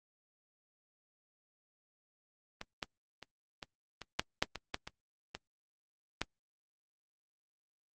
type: clicks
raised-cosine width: 0.2 ms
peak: -23 / -18 / -29 / -24 / -25 / -11 / -9 / -22 / -16 / -23 / -22 / -14 dBFS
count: 12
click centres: 2.614 / 2.828 / 3.227 / 3.628 / 4.017 / 4.195 / 4.425 / 4.557 / 4.744 / 4.875 / 5.35 / 6.216 s
effects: Opus 32 kbps